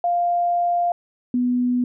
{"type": "tone pair in turn", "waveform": "sine", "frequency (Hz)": [698.5, 247], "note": ["F5", "B3"], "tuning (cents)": [0, 0], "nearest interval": "octave + tritone", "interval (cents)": 1800, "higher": "first", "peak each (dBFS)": [-17, -17], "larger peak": "neither", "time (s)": [[0.04, 0.92], [1.34, 1.84]], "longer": "first", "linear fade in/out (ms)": 2, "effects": []}